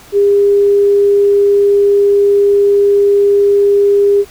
sine tone, 403.6 Hz, G#4, 49 cents flat, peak -6 dBFS, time 0.12-4.25 s, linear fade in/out 50 ms, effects pink hiss -39 dBFS RMS until 4.3 s

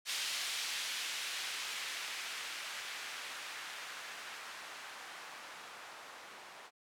violet noise with low-pass filter sweep, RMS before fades -43 dBFS, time 0.05-6.71 s, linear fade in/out 50 ms, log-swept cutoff 3300 to 940 Hz, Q 0.89, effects none

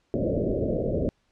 white low-pass noise, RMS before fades -26 dBFS, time 0.14-1.09 s, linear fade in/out 0 ms, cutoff 620 Hz, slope 96 dB/octave, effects pink hiss -70 dBFS RMS until 1.31 s + low-pass 6000 Hz 12 dB/octave

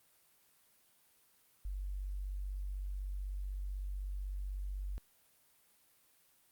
sine tone, 48 Hz, G1, 36 cents flat, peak -37 dBFS, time 1.65-4.98 s, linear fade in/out 0 ms, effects white hiss -69 dBFS RMS until 6.51 s + Opus 32 kbps

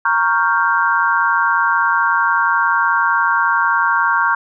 sine chord, G half-diminished seventh, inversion first, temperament equal, 932.3 / 1108.7 / 1396.9 / 1568 Hz, Bb5 / Db6 / F6 / G6, 0 / 0 / 0 / 0 cents, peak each -18 dBFS, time 0.05-4.35 s, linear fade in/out 5 ms, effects none

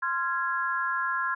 sine chord, F minor, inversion second, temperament equal with one note detuned, 1046.5 / 1379.3 / 1661.2 Hz, C6 / F6 / Ab6, 0 / -22 / 0 cents, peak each -30 dBFS, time 0.02-1.35 s, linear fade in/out 10 ms, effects none

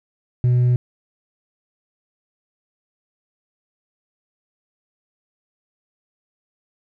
triangle tone with hard clipping, 123.47 Hz, B2, in tune, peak -12 dBFS, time 0.44-0.76 s, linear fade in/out 0 ms, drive 1 dB, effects none

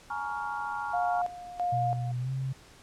sine chord, Bb minor seventh, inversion third, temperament just, 839.1 / 932.3 / 1118.8 / 1398.5 Hz, Ab5 / Bb5 / Db6 / F6, +18 / 0 / +16 / +2 cents, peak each -35 / -37 / -39 / -37 dBFS, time 0.1-1.22 s, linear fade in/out 5 ms
sine tone with tremolo, 710 Hz, F5, 28 cents sharp, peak -26 dBFS, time 0.93-2.12 s, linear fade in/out 10 ms, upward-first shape square, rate 1.5 Hz, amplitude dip 80%
sine tone with pitch glide, 123.3 to 132.92 Hz, B2 to C3, -2 to +28 cents, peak -29 dBFS, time 1.72-2.53 s, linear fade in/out 10 ms, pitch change +130 cents, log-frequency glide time 2.19-2.31 s
effects pink hiss -54 dBFS RMS until 2.82 s + low-pass 9000 Hz 12 dB/octave

